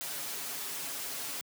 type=noise with comb filter; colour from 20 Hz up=white; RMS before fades=-38 dBFS; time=0.01-1.41 s; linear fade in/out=0 ms; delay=7.2 ms; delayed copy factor=+0.85; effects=high-pass 150 Hz 12 dB/octave